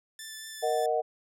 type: tone with vibrato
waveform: 10% pulse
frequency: 1760 Hz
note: A6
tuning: in tune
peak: -31 dBFS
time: 0.19-0.86 s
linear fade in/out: 2 ms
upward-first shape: triangle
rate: 4.4 Hz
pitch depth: 13 cents each way
type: chord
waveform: sine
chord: D# minor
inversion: second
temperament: equal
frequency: 466.2 / 622.3 / 740 Hz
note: A#4 / D#5 / F#5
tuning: 0 / 0 / 0 cents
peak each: -29 dBFS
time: 0.62-1.02 s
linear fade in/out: 20 ms
effects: none